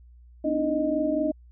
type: tone cluster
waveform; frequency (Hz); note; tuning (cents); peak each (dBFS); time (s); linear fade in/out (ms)
sine; 249.8 / 293.7 / 318.2 / 621; B3 / D4 / D#4 / D#5; +20 / 0 / +39 / -3; -33 / -26 / -30 / -26; 0.44-1.32; 10
effects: added 60 Hz sine -48 dBFS peak until 1.51 s